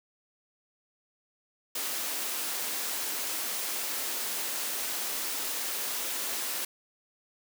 white high-pass noise, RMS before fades -33 dBFS, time 1.75-6.65 s, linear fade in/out 5 ms, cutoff 240 Hz, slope 24 dB/octave, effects none

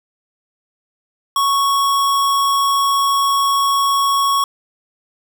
square tone, 1108.7 Hz, C#6, in tune, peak -14 dBFS, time 1.36-4.44 s, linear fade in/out 2 ms, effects none

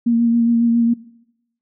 sine tone with vibrato, 233.5 Hz, A#3, 3 cents sharp, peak -12 dBFS, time 0.06-0.94 s, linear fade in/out 10 ms, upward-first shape sine, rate 7.3 Hz, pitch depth 21 cents each way, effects noise-tail reverb RT60 0.8 s tail -19 dB re dry

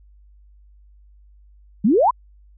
sine exponential sweep, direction up, 184.3 to 1082 Hz, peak -12 dBFS, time 1.84-2.11 s, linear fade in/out 10 ms, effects added 50 Hz sine -47 dBFS peak until 2.57 s

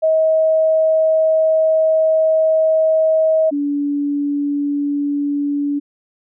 sine tone pair in turn, 636 / 287.1 Hz, D#5 / D4, +38 / -39 cents, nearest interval octave + major second, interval 1377 cents, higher first, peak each -11 / -16 dBFS, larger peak first, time 0.02-3.51 / 3.51-5.8 s, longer first, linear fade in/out 20 ms, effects none

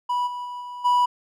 triangle tone with level steps, 981 Hz, B5, 12 cents flat, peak -19 / -27 / -29 / -31 / -14 dBFS, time 0.09-1.06 s, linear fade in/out 10 ms, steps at 0.26 / 0.44 / 0.6 / 0.84 s, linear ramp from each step 20 ms, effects none

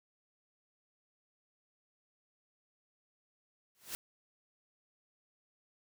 white noise with exponential growth, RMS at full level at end -37 dBFS, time 3.75-3.95 s, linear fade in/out 0 ms, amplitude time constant 42 ms, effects none

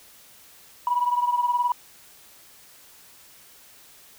sine beating tone pair, 970 / 989 Hz, B5 / B5, -31 / +2 cents, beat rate 19 Hz, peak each -21 / -25 dBFS, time 0.87-1.72 s, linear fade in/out 2 ms, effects tanh soft clip ceiling -13 dBFS + white hiss -51 dBFS RMS until 4.18 s

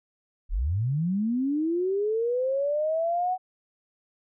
sine linear sweep, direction up, 30.87 to 750 Hz, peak -23 dBFS, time 0.49-3.38 s, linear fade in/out 50 ms, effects none

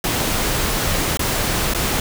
pink noise with dropouts, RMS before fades -20 dBFS, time 0.04-2 s, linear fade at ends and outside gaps 2 ms, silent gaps 1.172-1.193 / 1.737-1.747 s, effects none

